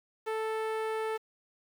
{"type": "tone with low-pass filter", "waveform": "sawtooth", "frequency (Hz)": 440, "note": "A4", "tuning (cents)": 0, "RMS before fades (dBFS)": -33, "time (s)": [0.26, 1.18], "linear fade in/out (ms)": 20, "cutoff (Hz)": 2200, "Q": 0.79, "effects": ["9-bit"]}